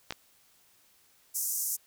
clicks, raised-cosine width 0.2 ms, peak -16 / -19 dBFS, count 2, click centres 0.107 / 0.124 s
white band-pass noise, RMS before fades -32 dBFS, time 1.34-1.77 s, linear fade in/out 20 ms, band 5800 to 15000 Hz, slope 48 dB/octave
effects white hiss -64 dBFS RMS until 1.86 s

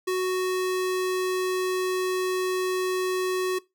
square tone, 370 Hz, F#4, in tune, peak -24 dBFS, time 0.07-3.59 s, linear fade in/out 10 ms, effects noise-tail reverb RT60 0.2 s tail -20 dB re dry

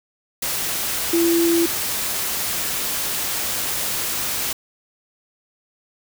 sine tone in noise, 337.3 Hz, E4, 40 cents sharp, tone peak -15 dBFS, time 1.13-1.66 s, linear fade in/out 5 ms, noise white, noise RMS -24 dBFS, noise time 0.42-4.53 s, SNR +6 dB, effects none

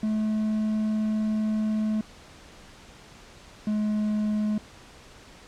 triangle tone pair in turn, 215.6 / 212 Hz, A3 / G#3, -35 / +36 cents, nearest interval unison, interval 29 cents, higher first, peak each -21 dBFS, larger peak neither, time 0.03-2.01 / 3.67-4.58 s, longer first, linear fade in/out 2 ms, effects pink hiss -49 dBFS RMS until 5.47 s + low-pass 7000 Hz 12 dB/octave

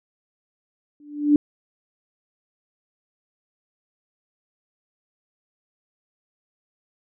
sine tone with exponential growth, 293.7 Hz, D4, in tune, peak -9 dBFS, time 1-1.36 s, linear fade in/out 2 ms, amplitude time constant 78 ms, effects none

